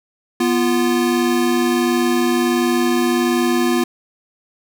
square tone pair together, 244.8 / 346.2 Hz, B3 / F4, -15 / -15 cents, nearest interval tritone, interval 600 cents, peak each -18 / -18 dBFS, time 0.4-3.84 s, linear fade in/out 5 ms, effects none

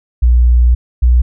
sine tone pair in turn, 60.2 / 60.83 Hz, B1 / B1, -44 / -26 cents, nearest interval unison, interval 18 cents, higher second, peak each -5 dBFS, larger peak neither, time 0.22-0.75 / 1.02-1.22 s, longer first, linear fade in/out 10 ms, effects none

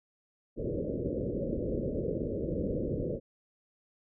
white low-pass noise, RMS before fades -33 dBFS, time 0.56-3.2 s, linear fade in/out 50 ms, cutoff 570 Hz, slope 96 dB/octave, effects none

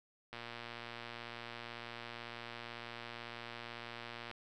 click train, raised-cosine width 0.3 ms, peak -29 dBFS, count 471, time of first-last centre 0.33-4.313 s, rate 118 Hz, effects none

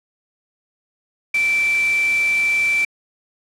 sine tone in noise, 2334 Hz, D7, 11 cents flat, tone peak -15 dBFS, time 1.34-2.85 s, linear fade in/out 5 ms, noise white, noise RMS -31 dBFS, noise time 1.34-2.85 s, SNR +13 dB, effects low-pass 8000 Hz 12 dB/octave

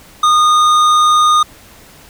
sine tone with hard clipping, 1227 Hz, D#6, 25 cents flat, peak -9 dBFS, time 0.23-1.43 s, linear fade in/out 5 ms, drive 11 dB, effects pink hiss -41 dBFS RMS until 2.09 s

